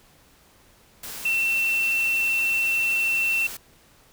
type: tone in noise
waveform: sine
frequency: 2694 Hz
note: E7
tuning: 37 cents sharp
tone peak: -20 dBFS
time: 1.25-3.47 s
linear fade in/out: 5 ms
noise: white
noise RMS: -36 dBFS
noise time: 1.03-3.57 s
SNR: +13 dB
effects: pink hiss -56 dBFS RMS until 4.12 s

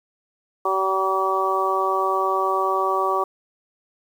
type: harmonic tone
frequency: 190.9 Hz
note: G3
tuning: 46 cents flat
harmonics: 2 / 3 / 4 / 5 / 6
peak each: -25 / -28 / -26 / -27 / -22 dBFS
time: 0.65-3.24 s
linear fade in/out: 5 ms
effects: 8-bit

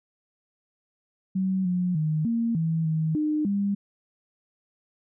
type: tone with pitch steps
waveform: sine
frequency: 189 / 179.7 / 155 / 231.2 / 162.3 / 158.3 / 304 / 200.5 Hz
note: F#3 / F3 / D#3 / A#3 / E3 / D#3 / D#4 / G3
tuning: +37 / +50 / -6 / -14 / -27 / +30 / -40 / +39 cents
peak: -22 dBFS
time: 1.35-3.75 s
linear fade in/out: 10 ms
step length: 300 ms
effects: none

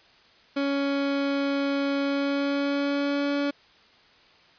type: tone with pitch glide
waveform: 30% pulse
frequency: 279.3 to 284.8 Hz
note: C#4 to C#4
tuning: +13 to +47 cents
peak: -21 dBFS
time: 0.56-3.51 s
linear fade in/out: 10 ms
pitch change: +34 cents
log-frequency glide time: 2.01-3.34 s
effects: white hiss -56 dBFS RMS until 4.58 s + resampled to 11025 Hz

